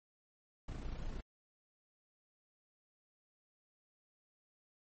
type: noise with amplitude modulation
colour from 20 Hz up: brown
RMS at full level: -40 dBFS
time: 0.68-1.21 s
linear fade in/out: 5 ms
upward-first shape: sine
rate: 29.5 Hz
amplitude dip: 45%
effects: MP3 32 kbps